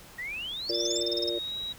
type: exponential sweep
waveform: sine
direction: up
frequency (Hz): 1864.7 to 7902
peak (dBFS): -33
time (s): 0.18-1.01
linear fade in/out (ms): 10
type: chord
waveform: sine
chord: Bb major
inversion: second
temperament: just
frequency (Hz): 349.6 / 466.2 / 582.7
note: F4 / Bb4 / D5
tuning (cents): +2 / 0 / -14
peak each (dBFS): -32 / -35 / -35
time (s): 0.69-1.39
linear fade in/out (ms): 10
type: tone bursts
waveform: sine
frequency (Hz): 5274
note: E8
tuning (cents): 0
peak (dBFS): -27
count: 12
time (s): 0.69-1.294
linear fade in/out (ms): 5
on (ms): 21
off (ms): 32
type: tone with pitch glide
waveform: sine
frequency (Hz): 3543 to 3841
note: A7 to B7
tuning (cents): +11 to -49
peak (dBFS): -32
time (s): 0.72-1.73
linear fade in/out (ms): 10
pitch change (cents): +140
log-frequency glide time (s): 0.92-1.56
effects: pink hiss -50 dBFS RMS until 1.78 s